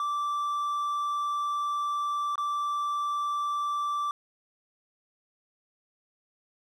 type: tone with dropouts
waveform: triangle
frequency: 1169 Hz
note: D6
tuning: 8 cents flat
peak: -25 dBFS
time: 0-4.11 s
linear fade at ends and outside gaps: 1 ms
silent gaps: 2.356-2.379 s
effects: none